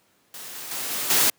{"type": "noise with level steps", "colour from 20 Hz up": "white", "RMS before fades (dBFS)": [-38, -36, -30, -28, -19], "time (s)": [0.34, 1.3], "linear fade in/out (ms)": 2, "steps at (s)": [0.55, 0.71, 0.91, 1.1], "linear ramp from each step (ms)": 2, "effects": ["pink hiss -63 dBFS RMS until 1.38 s", "high-pass 150 Hz 12 dB/octave"]}